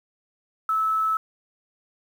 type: tone with quantisation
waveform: sine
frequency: 1304 Hz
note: E6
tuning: 19 cents flat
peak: -20 dBFS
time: 0.69-1.17 s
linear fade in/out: 2 ms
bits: 8
effects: none